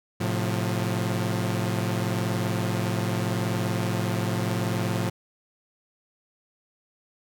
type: chord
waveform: sawtooth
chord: F major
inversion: first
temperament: equal with one note detuned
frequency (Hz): 110 / 130.81 / 177.46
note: A2 / C3 / F3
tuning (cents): 0 / 0 / +28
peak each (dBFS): -23 / -28 / -25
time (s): 0.2-5.1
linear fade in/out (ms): 10
effects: none